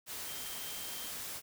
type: tone in noise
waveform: sine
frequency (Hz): 3159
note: G7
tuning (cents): +13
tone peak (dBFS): -49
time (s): 0.24-1.13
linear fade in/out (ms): 50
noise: white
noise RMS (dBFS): -42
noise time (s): 0.06-1.42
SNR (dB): -10
effects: none